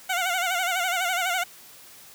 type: tone with vibrato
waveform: 15% pulse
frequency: 724 Hz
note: F#5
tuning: 38 cents flat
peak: -17 dBFS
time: 0.09-1.44 s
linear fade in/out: 10 ms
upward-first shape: sine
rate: 12 Hz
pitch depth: 89 cents each way
effects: white hiss -48 dBFS RMS until 2.14 s + high-pass 60 Hz 12 dB/octave